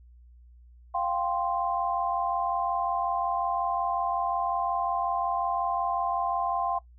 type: chord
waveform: sine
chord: F suspended second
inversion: none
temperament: equal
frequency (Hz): 698.5 / 784 / 1046.5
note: F5 / G5 / C6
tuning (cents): 0 / 0 / 0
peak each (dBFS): -30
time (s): 0.94-6.79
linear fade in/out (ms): 10
effects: noise-tail reverb RT60 0.1 s tail -18 dB re dry + added 60 Hz sine -50 dBFS peak until 6.98 s